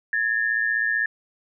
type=tone pair together; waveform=sine; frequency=1684.3 / 1800 Hz; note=G#6 / A6; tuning=+24 / +39 cents; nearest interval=minor second; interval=115 cents; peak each=-23 dBFS; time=0.13-1.06 s; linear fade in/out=2 ms; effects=none